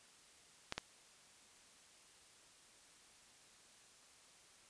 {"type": "clicks", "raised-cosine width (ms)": 0.2, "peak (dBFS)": -21, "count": 2, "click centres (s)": [0.724, 0.78], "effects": ["white hiss -64 dBFS RMS until 4.69 s", "resampled to 22050 Hz"]}